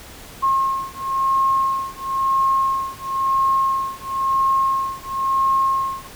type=beating tone pair; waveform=sine; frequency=1075 / 1075.98 Hz; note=C6 / C6; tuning=+47 / +48 cents; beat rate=0.98 Hz; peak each=-20 dBFS; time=0.42-6.08 s; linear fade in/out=20 ms; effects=pink hiss -40 dBFS RMS until 6.15 s